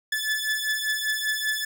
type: beating tone pair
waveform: sawtooth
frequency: 1731 / 1736.1 Hz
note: A6 / A6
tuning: -29 / -24 cents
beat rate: 5.1 Hz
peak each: -24 / -24 dBFS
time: 0.12-1.65 s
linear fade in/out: 5 ms
effects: none